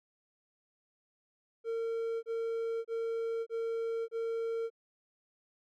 triangle tone bursts, 456.7 Hz, A#4, 36 cents flat, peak -30 dBFS, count 5, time 1.64-4.702 s, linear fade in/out 50 ms, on 590 ms, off 28 ms, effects none

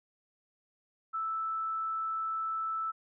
sine tone, 1317 Hz, E6, 2 cents flat, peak -31 dBFS, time 1.13-2.92 s, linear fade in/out 20 ms, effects none

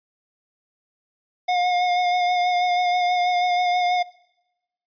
square tone with vibrato, 717 Hz, F5, 45 cents sharp, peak -19 dBFS, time 1.48-4.03 s, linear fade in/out 10 ms, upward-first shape sine, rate 6.2 Hz, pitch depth 23 cents each way, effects noise-tail reverb RT60 0.9 s tail -22 dB re dry + resampled to 11025 Hz

